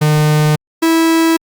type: tone pair in turn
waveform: 45% pulse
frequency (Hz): 151.8 / 327.1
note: D#3 / E4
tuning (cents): -42 / -13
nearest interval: octave + minor second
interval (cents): 1329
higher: second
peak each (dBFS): -9 / -9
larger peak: neither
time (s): 0.01-0.56 / 0.82-1.37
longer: neither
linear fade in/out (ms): 10
effects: Opus 48 kbps